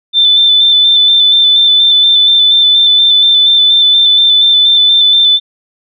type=tone with vibrato; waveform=sine; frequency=3535 Hz; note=A7; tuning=7 cents sharp; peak=-4 dBFS; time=0.13-5.4 s; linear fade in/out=50 ms; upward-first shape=square; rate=4.2 Hz; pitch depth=17 cents each way; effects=none